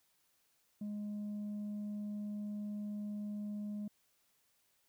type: tone with tanh clipping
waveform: sine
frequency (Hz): 207.7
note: G#3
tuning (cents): 0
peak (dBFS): -39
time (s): 0.81-3.88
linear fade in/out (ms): 5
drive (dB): 2
effects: white hiss -75 dBFS RMS until 4.88 s